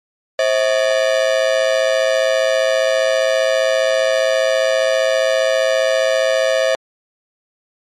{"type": "ring-modulated tone", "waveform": "45% pulse", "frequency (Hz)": 588, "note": "D5", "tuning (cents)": 2, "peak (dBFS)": -10, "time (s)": [0.39, 6.75], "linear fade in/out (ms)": 0, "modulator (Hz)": 57.5, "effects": ["low-pass 6000 Hz 12 dB/octave", "MP3 64 kbps"]}